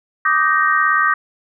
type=chord; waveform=sine; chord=Eb major seventh; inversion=third; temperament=just; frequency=1166.7 / 1244.5 / 1555.6 / 1866.8 Hz; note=D6 / Eb6 / G6 / Bb6; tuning=-12 / 0 / -14 / +2 cents; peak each=-18 dBFS; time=0.25-1.14 s; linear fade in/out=5 ms; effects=none